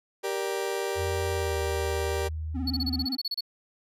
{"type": "chord", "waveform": "35% pulse", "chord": "G minor", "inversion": "none", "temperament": "just", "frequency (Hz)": [392, 470.4, 588], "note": ["G4", "Bb4", "D5"], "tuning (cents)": [0, 16, 2], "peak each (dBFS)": [-29, -31, -34], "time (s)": [0.23, 2.29], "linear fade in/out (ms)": 20}
{"type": "tone with pitch glide", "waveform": "sine", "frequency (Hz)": [86.7, 78.59], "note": ["F2", "D#2"], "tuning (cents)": [-12, 18], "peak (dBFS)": -30, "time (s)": [0.95, 3.07], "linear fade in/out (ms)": 50, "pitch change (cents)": -170, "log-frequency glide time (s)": [1.32, 1.57]}
{"type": "tone with vibrato", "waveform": "triangle", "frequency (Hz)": 259.9, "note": "C4", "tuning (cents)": -11, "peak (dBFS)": -28, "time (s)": [2.54, 3.17], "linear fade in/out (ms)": 20, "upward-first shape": "sine", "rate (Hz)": 18, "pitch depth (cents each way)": 100}
{"type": "tone bursts", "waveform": "triangle", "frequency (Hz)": 4400, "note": "C#8", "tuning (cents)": -14, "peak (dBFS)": -26, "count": 12, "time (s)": [2.67, 3.408], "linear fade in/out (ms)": 5, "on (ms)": 34, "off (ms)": 30}
{"effects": ["resampled to 32000 Hz"]}